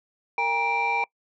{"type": "tone cluster", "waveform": "sine", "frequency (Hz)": [460.1, 807, 945, 2351], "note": ["A#4", "G#5", "A#5", "D7"], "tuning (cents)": [-23, -50, 23, 1], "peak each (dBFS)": [-33, -26, -25, -25], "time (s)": [0.38, 1.04], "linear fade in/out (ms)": 2, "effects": ["noise-tail reverb RT60 0.1 s tail -25 dB re dry", "tanh soft clip ceiling -16 dBFS"]}